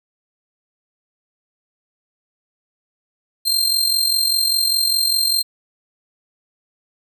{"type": "tone with amplitude modulation", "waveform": "sawtooth", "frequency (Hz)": 4172, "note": "C8", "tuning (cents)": -6, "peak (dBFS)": -10, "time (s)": [3.45, 5.43], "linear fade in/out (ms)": 20, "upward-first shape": "sine", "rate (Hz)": 45, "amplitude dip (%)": 60, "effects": []}